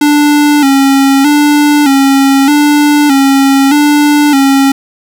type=tone with vibrato; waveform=square; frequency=283.3 Hz; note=C#4; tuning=38 cents sharp; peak=-5 dBFS; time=0.01-4.72 s; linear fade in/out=5 ms; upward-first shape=square; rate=0.81 Hz; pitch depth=65 cents each way; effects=none